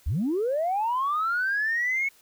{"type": "linear sweep", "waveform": "sine", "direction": "up", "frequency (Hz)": [51.91, 2217], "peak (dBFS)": -22, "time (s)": [0.06, 2.09], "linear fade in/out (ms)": 10, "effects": ["tanh soft clip ceiling -19 dBFS", "white hiss -58 dBFS RMS until 2.21 s"]}